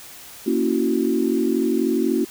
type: chord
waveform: sine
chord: F# dominant seventh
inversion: first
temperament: equal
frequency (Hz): 233.1 / 277.2 / 329.6 / 370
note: A#3 / C#4 / E4 / F#4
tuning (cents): 0 / 0 / 0 / 0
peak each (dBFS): -23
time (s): 0.46-2.25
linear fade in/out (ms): 10
effects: white hiss -41 dBFS RMS until 2.3 s